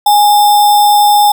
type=tone with sample-and-hold; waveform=sine; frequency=827 Hz; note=G#5; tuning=8 cents flat; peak=-4 dBFS; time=0.06-1.32 s; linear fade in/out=5 ms; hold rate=4410 Hz; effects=none